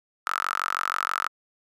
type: tone with high-pass filter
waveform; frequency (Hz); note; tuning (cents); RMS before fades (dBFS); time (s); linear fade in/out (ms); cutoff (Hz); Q
sawtooth; 46.25; F#1; 0; -28; 0.26-1.28; 10; 1300; 9.4
effects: resampled to 32000 Hz